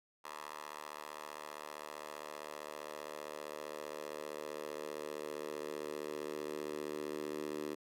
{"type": "tone with high-pass filter sweep", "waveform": "10% pulse", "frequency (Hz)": 75.3, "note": "D2", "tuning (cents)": 44, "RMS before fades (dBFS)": -44, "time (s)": [0.24, 7.75], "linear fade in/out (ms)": 10, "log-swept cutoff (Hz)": [870, 340], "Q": 2.3, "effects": ["AAC 64 kbps"]}